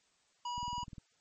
square tone, 970 Hz, B5, 31 cents flat, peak -37 dBFS, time 0.45-0.84 s, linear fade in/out 5 ms
click train, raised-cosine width 5 ms, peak -35 dBFS, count 9, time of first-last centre 0.58-0.982 s, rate 19.9 Hz
effects white hiss -72 dBFS RMS until 1.2 s + MP3 32 kbps

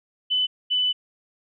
sine tone pair in turn, 3010 / 2995 Hz, F#7 / F#7, +29 / +20 cents, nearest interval unison, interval 9 cents, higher first, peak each -19 dBFS, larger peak neither, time 0.3-0.47 / 0.7-0.93 s, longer second, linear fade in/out 20 ms, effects none

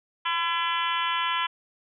harmonic tone, 337.5 Hz, E4, 41 cents sharp, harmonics 3 / 4 / 5 / 6 / 7 / 8 / 9 / 10, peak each -27 / -32 / -34 / -36 / -35 / -37 / -32 / -36 dBFS, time 0.25-1.47 s, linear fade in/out 10 ms, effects none

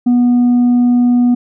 triangle tone with tanh clipping, 244.1 Hz, B3, 20 cents flat, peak -8 dBFS, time 0.06-1.35 s, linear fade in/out 10 ms, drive 7 dB, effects none

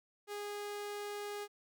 sawtooth tone, 411.7 Hz, G#4, 15 cents flat, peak -36 dBFS, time 0.27-1.48 s, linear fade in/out 50 ms, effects none

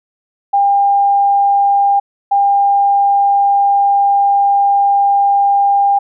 sine tone pair in turn, 801 / 801 Hz, G5 / G5, +37 / +37 cents, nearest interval unison, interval 0 cents, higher neither, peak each -8 dBFS, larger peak neither, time 0.53-2 / 2.31-5.99 s, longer second, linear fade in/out 10 ms, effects none

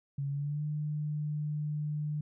sine tone with pitch glide, 140 to 150.05 Hz, C#3 to D3, +18 to +38 cents, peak -31 dBFS, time 0.18-2.21 s, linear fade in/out 5 ms, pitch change +120 cents, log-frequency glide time 0.29-0.63 s, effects none

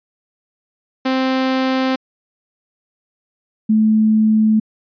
sawtooth / sine tone pair in turn, 261.6 / 217.3 Hz, C4 / A3, 0 / -21 cents, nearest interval minor third, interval 321 cents, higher first, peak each -11 / -10 dBFS, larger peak second, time 1.05-1.96 / 3.69-4.6 s, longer neither, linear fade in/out 10 ms, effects resampled to 11025 Hz

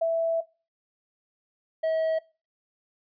sine / triangle tone pair in turn, 660 / 642 Hz, E5 / E5, +2 / -46 cents, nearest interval unison, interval 48 cents, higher first, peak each -21 dBFS, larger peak neither, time 0.01-0.41 / 1.83-2.19 s, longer first, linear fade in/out 10 ms, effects noise-tail reverb RT60 0.3 s tail -20 dB re dry + resampled to 11025 Hz

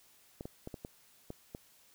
clicks, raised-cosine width 2 ms, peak -28 dBFS, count 7, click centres 0.409 / 0.455 / 0.674 / 0.742 / 0.849 / 1.304 / 1.549 s, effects white hiss -64 dBFS RMS until 1.94 s

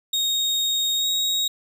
35% pulse tone with pitch glide, 3729 to 3779 Hz, A#7 to A#7, 0 to +23 cents, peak -19 dBFS, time 0.13-1.48 s, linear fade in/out 5 ms, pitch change +23 cents, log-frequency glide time 0.96-1.07 s, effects none

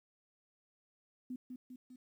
sine tone with echo, 252.4 Hz, B3, 38 cents sharp, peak -39 dBFS, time 1.3-1.36 s, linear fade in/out 5 ms, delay 200 ms, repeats 3, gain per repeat -4 dB, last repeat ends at 1.96 s, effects 12-bit

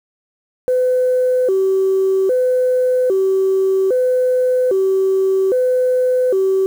sine tone with vibrato, 440.1 Hz, A4, in tune, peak -11 dBFS, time 0.68-6.66 s, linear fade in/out 0 ms, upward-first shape square, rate 0.62 Hz, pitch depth 240 cents each way, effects tanh soft clip ceiling -8 dBFS + 7-bit

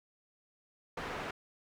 white low-pass noise, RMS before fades -40 dBFS, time 0.97-1.31 s, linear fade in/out 5 ms, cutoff 1500 Hz, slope 12 dB/octave, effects none

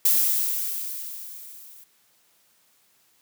violet noise with level ramp, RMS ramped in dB -18 to -48 dBFS, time 0.05-1.84 s, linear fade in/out 5 ms, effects white hiss -63 dBFS RMS until 3.21 s + high-pass 100 Hz 12 dB/octave

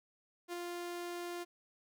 sawtooth tone with ADSR envelope, 349.2 Hz, F4, in tune, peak -34 dBFS, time 0.48-1.45 s, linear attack 47 ms, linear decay 14 ms, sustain -2 dB, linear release 27 ms, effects none

